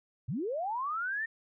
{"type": "linear sweep", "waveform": "sine", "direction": "up", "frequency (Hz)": [96.6, 1839], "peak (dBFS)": -31, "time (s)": [0.28, 1.26], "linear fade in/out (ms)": 10, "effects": []}